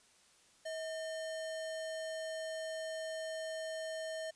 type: tone with sample-and-hold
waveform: sine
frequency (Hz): 640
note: D#5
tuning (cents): +49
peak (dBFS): -38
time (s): 0.65-4.31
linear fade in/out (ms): 10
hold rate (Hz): 2450
effects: white hiss -66 dBFS RMS until 4.35 s + resampled to 22050 Hz